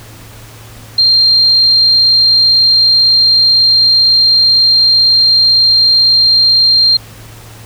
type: tone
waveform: sine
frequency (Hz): 4186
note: C8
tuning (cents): 0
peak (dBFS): -5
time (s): 0.98-6.97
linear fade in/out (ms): 5
effects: added 111 Hz sine -34 dBFS peak until 7.65 s + pink hiss -36 dBFS RMS until 7.65 s